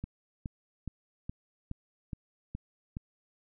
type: click train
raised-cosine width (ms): 5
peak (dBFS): -24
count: 8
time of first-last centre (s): 0.04-2.969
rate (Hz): 2.39
effects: none